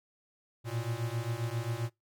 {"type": "beating tone pair", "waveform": "square", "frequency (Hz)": [113.1, 120.6], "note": ["A2", "B2"], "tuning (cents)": [48, -41], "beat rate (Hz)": 7.5, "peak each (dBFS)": [-36, -36], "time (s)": [0.64, 1.9], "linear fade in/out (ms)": 50, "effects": ["noise-tail reverb RT60 0.2 s tail -25 dB re dry"]}